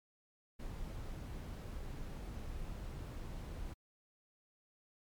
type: noise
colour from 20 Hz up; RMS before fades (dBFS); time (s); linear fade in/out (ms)
brown; -44; 0.59-3.74; 10
effects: MP3 96 kbps